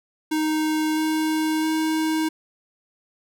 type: tone with pitch steps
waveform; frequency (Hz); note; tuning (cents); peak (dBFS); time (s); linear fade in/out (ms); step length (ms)
square; 311.1 / 313.4 / 315.8; D#4 / D#4 / D#4; 0 / +13 / +26; -21; 0.31-2.29; 10; 660
effects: none